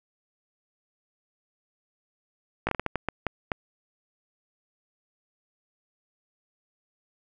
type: slowing click train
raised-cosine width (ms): 0.5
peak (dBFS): -11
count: 10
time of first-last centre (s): 2.67-3.518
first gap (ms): 18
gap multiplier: 1.39
effects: none